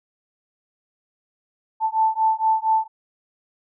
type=beating tone pair; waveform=sine; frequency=880 / 884.3 Hz; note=A5 / A5; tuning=0 / +8 cents; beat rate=4.3 Hz; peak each=-20 dBFS; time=1.8-2.88 s; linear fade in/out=50 ms; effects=none